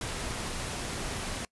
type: noise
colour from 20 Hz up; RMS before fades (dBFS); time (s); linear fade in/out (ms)
pink; -35; 0.01-1.45; 2
effects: noise-tail reverb RT60 0.1 s tail -23 dB re dry + resampled to 24000 Hz